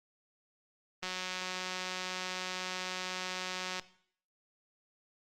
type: click train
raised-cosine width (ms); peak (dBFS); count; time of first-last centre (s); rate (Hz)
0.2; -20; 510; 1.03-3.796; 184
effects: noise-tail reverb RT60 0.6 s tail -17 dB re dry + Opus 24 kbps